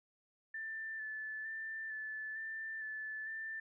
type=tone with vibrato; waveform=sine; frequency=1760 Hz; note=A6; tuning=in tune; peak=-40 dBFS; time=0.54-3.6 s; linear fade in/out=5 ms; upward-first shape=square; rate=1.1 Hz; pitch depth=18 cents each way; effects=none